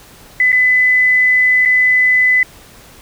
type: tone with dropouts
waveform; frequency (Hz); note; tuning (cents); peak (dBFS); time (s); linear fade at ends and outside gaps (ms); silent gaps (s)
sine; 2007; B6; +27; -8; 0.4-2.43; 2; 0.52-0.527 / 1.652-1.657
effects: pink hiss -41 dBFS RMS until 3.01 s